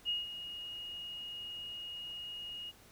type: tone with ADSR envelope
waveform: sine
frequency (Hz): 2871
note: F7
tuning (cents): +47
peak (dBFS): -30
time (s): 0.05-2.72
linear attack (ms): 39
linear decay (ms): 170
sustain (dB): -11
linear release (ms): 30
effects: pink hiss -60 dBFS RMS until 2.91 s

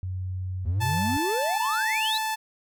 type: tone with pitch glide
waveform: sine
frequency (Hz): 92.5 to 93.74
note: F#2 to F#2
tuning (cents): 0 to +23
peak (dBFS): -28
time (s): 0.03-1.17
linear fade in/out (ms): 0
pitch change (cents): +23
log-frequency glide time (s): 0.63-0.78
type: exponential sweep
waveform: triangle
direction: up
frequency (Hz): 73.5 to 4162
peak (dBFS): -24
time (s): 0.65-2.18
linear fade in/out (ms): 5
type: tone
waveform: sawtooth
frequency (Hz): 875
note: A5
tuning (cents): -10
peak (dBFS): -22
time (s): 0.8-2.36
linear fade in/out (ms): 20
effects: none

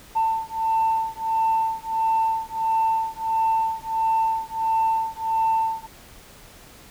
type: beating tone pair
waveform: sine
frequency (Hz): 893 / 894.5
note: A5 / A5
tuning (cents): +25 / +28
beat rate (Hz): 1.5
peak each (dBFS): -22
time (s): 0.15-5.87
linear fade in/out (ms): 20
effects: tanh soft clip ceiling -14 dBFS + pink hiss -47 dBFS RMS until 6.9 s

